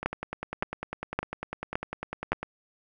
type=two click trains; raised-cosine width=0.5 ms; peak=-11 / -18 dBFS; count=5 / 25; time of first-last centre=0.06-2.32 / 0.03-2.43 s; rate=1.77 / 10 Hz; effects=none